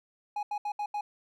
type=tone bursts at uneven times; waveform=triangle; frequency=830.6 Hz; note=G#5; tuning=in tune; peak=-28 dBFS; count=5; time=0.36-0.43 / 0.51-0.58 / 0.65-0.72 / 0.79-0.86 / 0.94-1.01 s; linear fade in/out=5 ms; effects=none